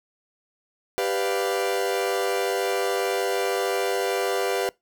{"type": "chord", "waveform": "40% pulse", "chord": "G dominant seventh", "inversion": "none", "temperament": "equal", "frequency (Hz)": [392, 493.9, 587.3, 698.5], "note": ["G4", "B4", "D5", "F5"], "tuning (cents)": [0, 0, 0, 0], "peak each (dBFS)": [-26, -26, -32, -29], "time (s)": [0.98, 4.69], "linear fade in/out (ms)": 0, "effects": ["noise-tail reverb RT60 0.2 s tail -24 dB re dry"]}